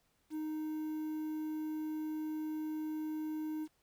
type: tone with quantisation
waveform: triangle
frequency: 310 Hz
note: D#4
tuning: 6 cents flat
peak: -34 dBFS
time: 0.3-3.68 s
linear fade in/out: 50 ms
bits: 10
effects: pink hiss -75 dBFS RMS until 3.82 s